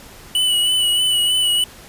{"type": "tone with vibrato", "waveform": "square", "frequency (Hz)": 2960, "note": "F#7", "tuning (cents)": 0, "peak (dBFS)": -15, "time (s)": [0.35, 1.64], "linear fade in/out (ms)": 2, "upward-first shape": "sine", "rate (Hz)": 3.2, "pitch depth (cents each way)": 31, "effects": ["pink hiss -41 dBFS RMS until 1.88 s", "resampled to 32000 Hz"]}